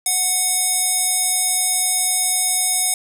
square tone with band-pass filter, 736 Hz, F#5, 9 cents flat, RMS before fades -19 dBFS, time 0.06-2.94 s, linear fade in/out 2 ms, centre 9400 Hz, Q 2.6, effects none

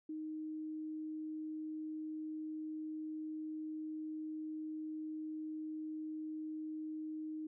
sine tone, 311.1 Hz, D#4, in tune, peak -40 dBFS, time 0.09-7.47 s, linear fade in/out 5 ms, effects none

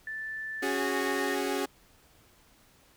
sine tone with pitch glide, 1760 to 1841.1 Hz, A6 to A#6, 0 to -22 cents, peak -34 dBFS, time 0.07-1.35 s, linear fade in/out 2 ms, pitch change +78 cents, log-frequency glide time 0.67-0.86 s
sawtooth chord, C# suspended fourth, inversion none, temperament equal with one note detuned, 277.2 / 370 / 412.2 Hz, C#4 / F#4 / G#4, 0 / 0 / -13 cents, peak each -29 dBFS, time 0.62-1.66 s, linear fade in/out 10 ms
effects pink hiss -61 dBFS RMS until 2.96 s

